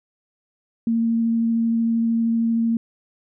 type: tone with vibrato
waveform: sine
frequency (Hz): 229.2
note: A#3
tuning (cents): -29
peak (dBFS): -17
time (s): 0.87-2.77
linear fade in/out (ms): 2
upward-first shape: sine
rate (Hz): 13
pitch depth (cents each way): 8
effects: none